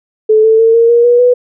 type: tone with pitch steps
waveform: sine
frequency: 433.7 / 443.1 / 452.6 / 462.4 / 472.4 / 482.6 / 493 Hz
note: A4 / A4 / A4 / A#4 / A#4 / B4 / B4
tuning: -25 / +12 / +49 / -14 / +23 / -40 / -3 cents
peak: -4 dBFS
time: 0.29-1.34 s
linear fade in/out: 10 ms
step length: 150 ms
effects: none